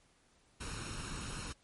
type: noise with comb filter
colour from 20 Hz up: pink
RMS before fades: -42 dBFS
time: 0.6-1.53 s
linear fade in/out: 10 ms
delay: 0.74 ms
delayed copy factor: +0.6
effects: pink hiss -69 dBFS RMS until 1.63 s + MP3 48 kbps